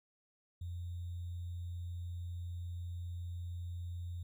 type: tone with sample-and-hold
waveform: sine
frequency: 87.31 Hz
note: F2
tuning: in tune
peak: -39 dBFS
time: 0.61-4.23 s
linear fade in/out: 5 ms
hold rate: 3675 Hz
effects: none